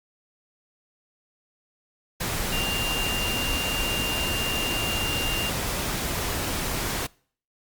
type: tone in noise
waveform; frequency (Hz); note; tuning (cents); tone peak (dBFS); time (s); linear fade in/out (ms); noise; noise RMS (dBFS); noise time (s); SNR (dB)
sine; 2794; F7; 0; -28; 2.52-5.5; 10; pink; -28; 2.2-7.07; -3
effects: noise-tail reverb RT60 0.5 s tail -25 dB re dry + Opus 48 kbps